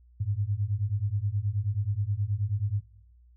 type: beating tone pair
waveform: sine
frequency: 97.5 / 106.9 Hz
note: G2 / A2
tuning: -9 / -49 cents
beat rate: 9.4 Hz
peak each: -29 / -28 dBFS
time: 0.2-2.81 s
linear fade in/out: 10 ms
effects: noise-tail reverb RT60 0.9 s tail -24 dB re dry + added 60 Hz sine -54 dBFS peak until 3.36 s